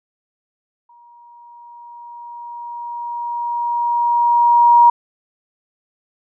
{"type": "tone with exponential growth", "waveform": "sine", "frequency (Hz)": 950, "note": "A#5", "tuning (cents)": 33, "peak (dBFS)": -5, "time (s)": [0.89, 4.9], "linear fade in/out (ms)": 5, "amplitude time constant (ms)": 870, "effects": []}